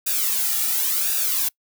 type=noise with flanger; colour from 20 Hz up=blue; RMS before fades=-22 dBFS; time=0.06-1.49 s; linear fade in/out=10 ms; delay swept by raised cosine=0.94 to 1.94 ms; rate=0.93 Hz; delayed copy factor=-0.8; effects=noise-tail reverb RT60 0.1 s tail -25 dB re dry